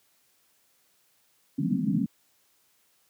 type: band-pass noise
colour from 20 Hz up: white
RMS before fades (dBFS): -26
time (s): 1.58-2.06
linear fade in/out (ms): 10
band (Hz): 140 to 280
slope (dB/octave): 96
effects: white hiss -67 dBFS RMS until 3.09 s + high-pass 80 Hz 12 dB/octave